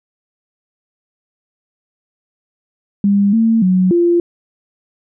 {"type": "tone with pitch steps", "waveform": "sine", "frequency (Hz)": [200.9, 225.7, 184.7, 345.3], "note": ["G3", "A3", "F#3", "F4"], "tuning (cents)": [43, 44, -3, -20], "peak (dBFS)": -9, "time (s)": [3.04, 4.2], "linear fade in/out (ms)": 2, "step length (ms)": 290, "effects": []}